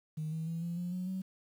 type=tone with pitch steps; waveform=sine; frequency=155.56 / 160.58 / 165.76 / 171.12 / 176.64 / 182.34 / 188.23 Hz; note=D#3 / E3 / E3 / F3 / F3 / F#3 / F#3; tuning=0 / -45 / +10 / -35 / +20 / -25 / +30 cents; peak=-33 dBFS; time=0.17-1.22 s; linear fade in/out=10 ms; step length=150 ms; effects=tanh soft clip ceiling -30 dBFS + 10-bit